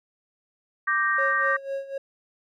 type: chord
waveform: sine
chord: G minor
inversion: second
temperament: equal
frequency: 1174.7 / 1568 / 1864.7 Hz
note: D6 / G6 / Bb6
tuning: 0 / 0 / 0 cents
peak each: -25 dBFS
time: 0.87-1.57 s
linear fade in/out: 10 ms
type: tone with tremolo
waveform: triangle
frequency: 547 Hz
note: C#5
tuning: 23 cents flat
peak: -24 dBFS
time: 1.18-1.98 s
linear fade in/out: 5 ms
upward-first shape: sine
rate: 4 Hz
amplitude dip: 80%
effects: none